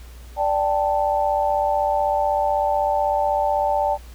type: chord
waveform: sine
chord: D suspended fourth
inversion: none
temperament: equal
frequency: 587.3 / 784 / 880 Hz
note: D5 / G5 / A5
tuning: 0 / 0 / 0 cents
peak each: -22 dBFS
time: 0.36-3.98 s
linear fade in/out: 50 ms
effects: added 60 Hz sine -38 dBFS peak until 4.14 s + pink hiss -49 dBFS RMS until 4.14 s